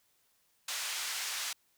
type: band-pass noise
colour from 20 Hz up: white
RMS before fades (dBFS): -37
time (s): 0.68-1.53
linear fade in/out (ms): 5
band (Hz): 1100 to 7100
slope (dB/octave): 12
effects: white hiss -72 dBFS RMS until 1.77 s